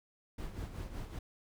brown noise with tremolo, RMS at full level -40 dBFS, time 0.38-1.19 s, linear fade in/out 5 ms, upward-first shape sine, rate 5.3 Hz, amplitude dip 60%, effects none

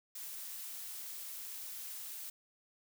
blue noise, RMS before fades -45 dBFS, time 0.15-2.3 s, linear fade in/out 5 ms, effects none

